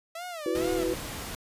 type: tone with vibrato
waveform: sawtooth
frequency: 645 Hz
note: E5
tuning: 38 cents flat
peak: -32 dBFS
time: 0.15-0.84 s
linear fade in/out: 5 ms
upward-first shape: sine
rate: 2.2 Hz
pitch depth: 200 cents each way
type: chord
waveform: sine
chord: E suspended second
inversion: none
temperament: just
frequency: 329.6 / 370.8 / 494.4 Hz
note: E4 / F#4 / B4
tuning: 0 / +4 / +2 cents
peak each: -30 dBFS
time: 0.46-0.94 s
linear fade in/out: 2 ms
type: noise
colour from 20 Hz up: pink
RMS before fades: -37 dBFS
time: 0.55-1.35 s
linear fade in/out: 2 ms
effects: resampled to 32000 Hz